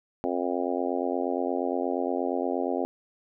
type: harmonic tone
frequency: 88.5 Hz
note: F2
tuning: 23 cents sharp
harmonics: 3 / 4 / 5 / 6 / 7 / 8 / 9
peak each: -31 / -32 / -33 / -34 / -34 / -35 / -36 dBFS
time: 0.24-2.85 s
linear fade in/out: 0 ms
effects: none